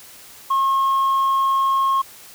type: tone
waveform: sine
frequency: 1080 Hz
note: C#6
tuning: 45 cents flat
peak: -13 dBFS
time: 0.5-2.02 s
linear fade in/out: 10 ms
effects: tanh soft clip ceiling -14 dBFS + white hiss -43 dBFS RMS until 2.34 s